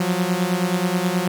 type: beating tone pair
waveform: sawtooth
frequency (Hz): 175.3 / 184.7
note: F3 / F#3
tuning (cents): +7 / -3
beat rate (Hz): 9.4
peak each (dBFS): -18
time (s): 0-1.28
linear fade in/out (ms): 5
effects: none